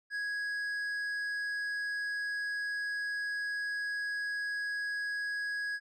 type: tone with tanh clipping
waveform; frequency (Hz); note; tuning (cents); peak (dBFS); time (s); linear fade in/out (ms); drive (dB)
triangle; 1661.2; G#6; 0; -34; 0.1-5.8; 50; 11
effects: none